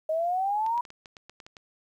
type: exponential sweep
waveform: sine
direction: up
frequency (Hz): 622.3 to 977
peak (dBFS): -24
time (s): 0.09-0.81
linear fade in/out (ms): 5
type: clicks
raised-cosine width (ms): 0.2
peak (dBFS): -28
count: 10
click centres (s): 0.664 / 0.778 / 0.852 / 0.904 / 1.058 / 1.168 / 1.296 / 1.402 / 1.465 / 1.568
effects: 10-bit